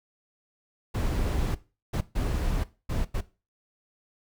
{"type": "noise bursts at uneven times", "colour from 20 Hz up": "brown", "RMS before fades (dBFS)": -27, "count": 5, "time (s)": [[0.94, 1.55], [1.93, 2.01], [2.15, 2.64], [2.89, 3.05], [3.14, 3.21]], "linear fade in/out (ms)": 10, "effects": ["noise-tail reverb RT60 0.3 s tail -17 dB re dry"]}